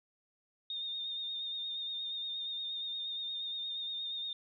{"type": "tone with vibrato", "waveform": "sine", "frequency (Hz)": 3665, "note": "A#7", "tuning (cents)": -30, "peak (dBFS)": -36, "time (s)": [0.7, 4.33], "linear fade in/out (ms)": 2, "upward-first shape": "sine", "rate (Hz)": 8.5, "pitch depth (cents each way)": 31, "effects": []}